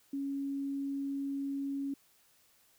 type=tone; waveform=sine; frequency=277.2 Hz; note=C#4; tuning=in tune; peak=-33 dBFS; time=0.13-1.94 s; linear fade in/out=5 ms; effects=white hiss -67 dBFS RMS until 2.78 s